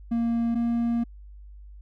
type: tone pair in turn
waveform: triangle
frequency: 232.7 / 234.5 Hz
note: A#3 / A#3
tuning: -3 / +11 cents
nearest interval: unison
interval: 14 cents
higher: second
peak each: -20 dBFS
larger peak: neither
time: 0.11-0.55 / 0.55-1.04 s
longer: second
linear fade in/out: 10 ms
effects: added 50 Hz sine -42 dBFS peak until 1.81 s